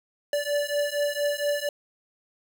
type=beating tone pair; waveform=square; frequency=579 / 583.3 Hz; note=D5 / D5; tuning=-25 / -12 cents; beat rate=4.3 Hz; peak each=-28 dBFS; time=0.33-1.69 s; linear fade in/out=2 ms; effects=none